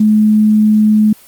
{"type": "tone", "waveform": "sine", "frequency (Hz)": 213.9, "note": "A3", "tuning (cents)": -49, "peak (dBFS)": -6, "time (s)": [0, 1.13], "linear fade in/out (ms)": 5, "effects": ["white hiss -42 dBFS RMS until 1.27 s", "Opus 24 kbps"]}